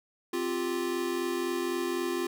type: chord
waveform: square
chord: C suspended fourth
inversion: none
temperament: equal with one note detuned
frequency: 261.6 / 349.2 / 393.1 Hz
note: C4 / F4 / G4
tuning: 0 / 0 / +5 cents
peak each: -37 / -31 / -37 dBFS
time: 0.33-2.27 s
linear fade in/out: 5 ms
effects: none